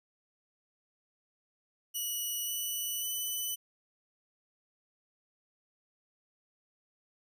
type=tone with pitch steps; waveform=5% pulse; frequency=2935 / 2966 / 2997 Hz; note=F#7 / F#7 / F#7; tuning=-15 / +4 / +22 cents; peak=-25 dBFS; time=1.94-3.56 s; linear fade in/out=20 ms; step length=540 ms; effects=none